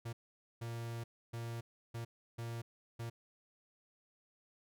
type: tone bursts at uneven times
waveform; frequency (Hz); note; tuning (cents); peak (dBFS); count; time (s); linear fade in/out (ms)
45% pulse; 116.54; A#2; 0; -40; 6; 0.05-0.13 / 0.61-1.04 / 1.33-1.61 / 1.94-2.05 / 2.38-2.62 / 2.99-3.1; 10
effects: none